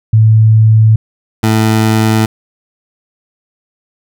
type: tone pair in turn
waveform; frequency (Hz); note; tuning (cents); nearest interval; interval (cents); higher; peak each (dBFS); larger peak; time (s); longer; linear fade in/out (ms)
sine / 20% pulse; 110 / 110; A2 / A2; 0 / 0; unison; 0; neither; -3; neither; 0.13-0.96 / 1.43-2.26; neither; 5
effects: none